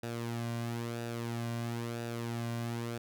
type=tone with flanger; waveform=sawtooth; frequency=117.3 Hz; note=A#2; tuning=11 cents sharp; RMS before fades=-37 dBFS; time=0.03-2.98 s; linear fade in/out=5 ms; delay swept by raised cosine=0.93 to 2.33 ms; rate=1 Hz; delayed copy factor=-0.55; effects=none